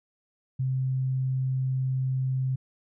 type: tone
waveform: sine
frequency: 130.81 Hz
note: C3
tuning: in tune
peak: -24 dBFS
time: 0.59-2.56 s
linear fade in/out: 10 ms
effects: none